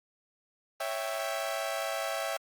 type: chord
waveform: sawtooth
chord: C# diminished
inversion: none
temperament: equal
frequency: 554.4 / 659.3 / 784 Hz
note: C#5 / E5 / G5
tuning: 0 / 0 / 0 cents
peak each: -33 / -30 / -34 dBFS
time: 0.8-2.37 s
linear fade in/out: 5 ms
effects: Opus 24 kbps